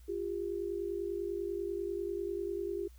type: tone pair together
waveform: sine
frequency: 349.2 / 399.3 Hz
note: F4 / G4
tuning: 0 / +32 cents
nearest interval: major second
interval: 232 cents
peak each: -37 / -36 dBFS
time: 0.08-2.88 s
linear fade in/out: 10 ms
effects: added 60 Hz sine -52 dBFS peak until 2.98 s + white hiss -67 dBFS RMS until 2.98 s